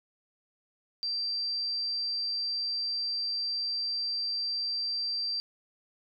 sine tone, 4699 Hz, D8, in tune, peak -29 dBFS, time 1.03-5.4 s, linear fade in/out 0 ms, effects none

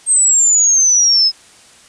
sine exponential sweep, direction down, 8440 to 5100 Hz, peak -8 dBFS, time 0.06-1.32 s, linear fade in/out 50 ms, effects white hiss -44 dBFS RMS until 1.88 s + resampled to 22050 Hz

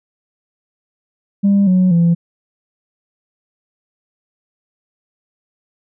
sine tone with pitch steps, 199.6 / 184.09 / 169.79 Hz, G3 / F#3 / F3, +32 / -9 / -49 cents, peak -7 dBFS, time 1.43-2.15 s, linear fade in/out 20 ms, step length 240 ms, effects tanh soft clip ceiling -7 dBFS

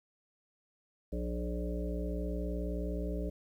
harmonic tone with a mistuned harmonic, 59.4 Hz, A#1, 33 cents sharp, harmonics 1 / 3 / 5 / 7 / 9 / 10, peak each -35 / -40 / -42 / -43 / -45 / -45 dBFS, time 1.12-3.3 s, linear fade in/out 10 ms, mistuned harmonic 7, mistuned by +20 cents, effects 11-bit

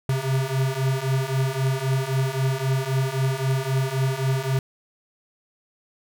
square beating tone pair, 130.81 / 134.61 Hz, C3 / C3, 0 / +50 cents, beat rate 3.8 Hz, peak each -26 / -24 dBFS, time 0.09-4.59 s, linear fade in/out 2 ms, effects none

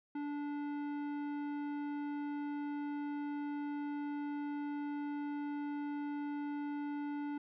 sine tone with tanh clipping, 290.7 Hz, D4, 18 cents flat, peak -39 dBFS, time 0.15-7.38 s, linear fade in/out 5 ms, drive 14 dB, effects none

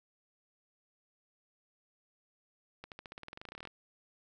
accelerating click train, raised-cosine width 0.3 ms, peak -29 dBFS, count 20, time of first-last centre 2.84-3.674 s, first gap 78 ms, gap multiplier 0.93, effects none

